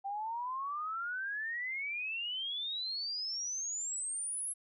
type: exponential sweep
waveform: sine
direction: up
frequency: 777 to 11000 Hz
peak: -35 dBFS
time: 0.04-4.54 s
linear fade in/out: 20 ms
effects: none